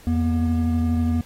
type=tone pair together; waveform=triangle; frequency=84 / 239.7 Hz; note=E2 / A#3; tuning=+33 / +48 cents; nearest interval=octave + tritone; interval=1815 cents; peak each=-19 dBFS; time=0.07-1.21 s; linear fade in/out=0 ms; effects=pink hiss -49 dBFS RMS until 1.25 s + AAC 48 kbps